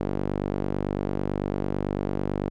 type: tone with band-pass filter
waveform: sawtooth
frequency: 49 Hz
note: G1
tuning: in tune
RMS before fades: -28 dBFS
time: 0-2.5 s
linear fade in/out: 10 ms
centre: 350 Hz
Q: 0.89
effects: none